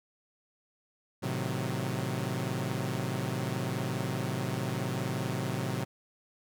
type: chord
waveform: sawtooth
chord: A diminished seventh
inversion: none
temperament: equal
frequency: 110 / 130.81 / 155.56 / 185 Hz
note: A2 / C3 / Eb3 / Gb3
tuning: 0 / 0 / 0 / 0 cents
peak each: -33 / -30 / -35 / -33 dBFS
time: 1.22-5.85 s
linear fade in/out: 20 ms
effects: none